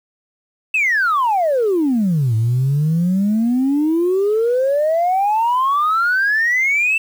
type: exponential two-way sweep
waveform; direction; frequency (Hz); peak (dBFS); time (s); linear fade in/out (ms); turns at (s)
sine; down then up; 2683 to 108.7 to 2683; -12; 0.74-6.98; 5; 2.35
effects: tanh soft clip ceiling -10 dBFS + 7-bit